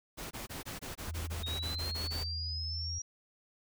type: noise bursts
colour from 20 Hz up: pink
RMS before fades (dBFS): -42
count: 13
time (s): 0.17-2.242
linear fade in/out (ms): 20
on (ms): 140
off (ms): 21
type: tone with vibrato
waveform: sine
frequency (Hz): 81.8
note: E2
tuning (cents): -13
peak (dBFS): -37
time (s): 1.07-2.99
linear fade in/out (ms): 10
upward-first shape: square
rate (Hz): 17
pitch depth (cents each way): 9
type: exponential sweep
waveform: sine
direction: up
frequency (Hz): 3729 to 5730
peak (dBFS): -37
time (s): 1.43-3.02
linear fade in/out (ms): 5
effects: none